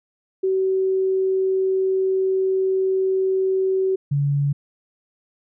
sine tone pair in turn, 379.9 / 142.3 Hz, F#4 / C#3, +46 / +46 cents, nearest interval octave + perfect fourth, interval 1700 cents, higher first, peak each -17 dBFS, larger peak neither, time 0.43-3.96 / 4.11-4.53 s, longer first, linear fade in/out 10 ms, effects none

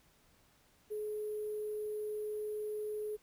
sine tone with sample-and-hold, 423.6 Hz, G#4, 34 cents sharp, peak -36 dBFS, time 0.9-3.17 s, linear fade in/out 20 ms, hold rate 11025 Hz, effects pink hiss -68 dBFS RMS until 3.22 s

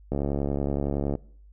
click train, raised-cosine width 2 ms, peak -14 dBFS, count 74, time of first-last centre 0.12-1.153 s, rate 70.7 Hz, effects noise-tail reverb RT60 0.6 s tail -23 dB re dry + added 50 Hz sine -48 dBFS peak until 1.52 s

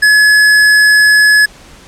square tone, 1700 Hz, G#6, 40 cents sharp, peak -5 dBFS, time 0.02-1.46 s, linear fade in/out 10 ms, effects pink hiss -38 dBFS RMS until 1.87 s + low-pass 9000 Hz 12 dB/octave

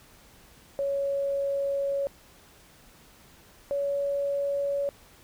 sine tone pair in turn, 557 / 563.1 Hz, C#5 / C#5, +8 / +27 cents, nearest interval unison, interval 19 cents, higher second, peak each -25 dBFS, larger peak neither, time 0.79-2.07 / 3.71-4.89 s, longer first, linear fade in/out 0 ms, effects pink hiss -55 dBFS RMS until 5.23 s

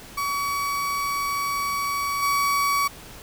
35% pulse tone with level steps, 1133 Hz, C#6, 37 cents sharp, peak -22 / -18 dBFS, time 0.17-2.88 s, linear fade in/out 10 ms, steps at 2.22 s, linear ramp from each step 10 ms, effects pink hiss -43 dBFS RMS until 3.22 s

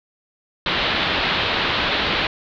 white low-pass noise, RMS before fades -21 dBFS, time 0.66-2.27 s, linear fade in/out 2 ms, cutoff 4000 Hz, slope 48 dB/octave, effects none

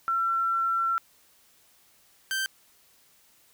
sine / sawtooth tone pair in turn, 1352 / 1559.8 Hz, E6 / G6, +43 / -9 cents, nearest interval major second, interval 248 cents, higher second, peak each -23 dBFS, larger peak neither, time 0.08-0.98 / 2.31-2.46 s, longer first, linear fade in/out 0 ms, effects white hiss -61 dBFS RMS until 3.53 s

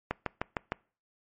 click train, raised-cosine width 0.5 ms, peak -14 dBFS, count 5, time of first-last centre 0.11-0.721 s, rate 6.55 Hz, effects noise-tail reverb RT60 0.4 s tail -24 dB re dry + MP3 32 kbps

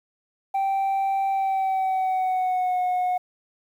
sine tone with pitch glide, 780 to 727.8 Hz, G5 to F#5, -9 to -29 cents, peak -18 dBFS, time 0.54-3.18 s, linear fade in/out 10 ms, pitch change -120 cents, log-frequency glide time 1.3-2.8 s, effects tanh soft clip ceiling -20 dBFS + 9-bit

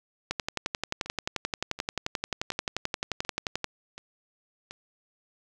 two click trains, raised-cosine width 0.2 ms, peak -23 / -11 dBFS, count 6 / 39, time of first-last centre 1.06-4.71 / 0.31-3.643 s, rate 1.37 / 11.4 Hz, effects none

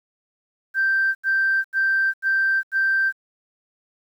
sine tone bursts, 1567 Hz, G6, 1 cent flat, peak -16 dBFS, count 5, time 0.74-3.126 s, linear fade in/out 50 ms, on 410 ms, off 84 ms, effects tanh soft clip ceiling -12 dBFS + 9-bit

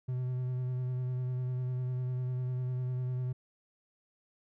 triangle tone with vibrato, 126.5 Hz, B2, 42 cents sharp, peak -29 dBFS, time 0.08-3.33 s, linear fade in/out 10 ms, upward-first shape triangle, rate 10 Hz, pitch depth 25 cents each way, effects none

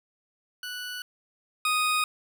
20% pulse tone pair in turn, 1480 / 1244.5 Hz, F#6 / D#6, 0 / 0 cents, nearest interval minor third, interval 300 cents, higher first, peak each -29 / -18 dBFS, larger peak second, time 0.63-1.02 / 1.65-2.04 s, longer neither, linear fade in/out 2 ms, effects none

